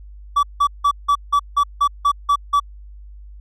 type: tone bursts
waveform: triangle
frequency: 1149 Hz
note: D6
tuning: 38 cents flat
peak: -10 dBFS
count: 10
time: 0.36-2.6 s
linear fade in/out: 10 ms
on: 71 ms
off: 170 ms
effects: added 50 Hz sine -36 dBFS peak until 3.4 s